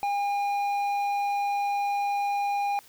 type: tone with low-pass filter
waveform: square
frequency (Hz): 809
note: G#5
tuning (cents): -46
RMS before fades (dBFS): -27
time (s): 0.03-2.79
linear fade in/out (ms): 0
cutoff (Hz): 2500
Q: 0.58
effects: white hiss -54 dBFS RMS until 2.88 s